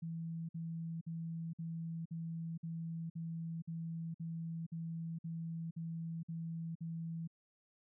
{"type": "tone bursts", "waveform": "sine", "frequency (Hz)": 164.81, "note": "E3", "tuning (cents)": 0, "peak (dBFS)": -39, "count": 14, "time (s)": [0.02, 7.276], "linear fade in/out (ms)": 10, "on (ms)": 470, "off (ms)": 52, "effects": []}